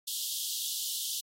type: high-pass noise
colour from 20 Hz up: pink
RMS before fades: -35 dBFS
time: 0.07-1.21 s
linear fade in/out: 10 ms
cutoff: 3000 Hz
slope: 96 dB/octave
effects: AAC 48 kbps